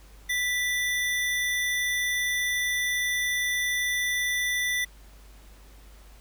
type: tone pair together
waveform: square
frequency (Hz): 1975.5 / 3545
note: B6 / A7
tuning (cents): 0 / +12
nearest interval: minor seventh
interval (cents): 1012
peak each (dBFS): -26 / -33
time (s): 0.29-4.85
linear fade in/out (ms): 10
effects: added 50 Hz sine -48 dBFS peak until 6.2 s + pink hiss -56 dBFS RMS until 6.2 s